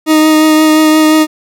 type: tone with vibrato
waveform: 40% pulse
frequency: 311.1 Hz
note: D#4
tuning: in tune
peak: -4 dBFS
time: 0.06-1.27 s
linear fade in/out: 50 ms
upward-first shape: triangle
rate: 5.7 Hz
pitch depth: 16 cents each way
effects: none